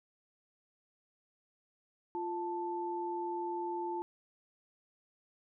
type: tone pair together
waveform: sine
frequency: 348.4 / 880 Hz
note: F4 / A5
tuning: -4 / 0 cents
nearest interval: octave + major third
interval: 1604 cents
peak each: -37 / -37 dBFS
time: 2.15-4.02 s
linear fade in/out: 0 ms
effects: none